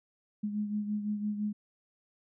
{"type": "beating tone pair", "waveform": "sine", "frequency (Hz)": [208.3, 214.2], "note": ["G#3", "A3"], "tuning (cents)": [5, -46], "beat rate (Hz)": 5.9, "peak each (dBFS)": [-31, -39], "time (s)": [0.43, 1.53], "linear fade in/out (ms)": 10, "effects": []}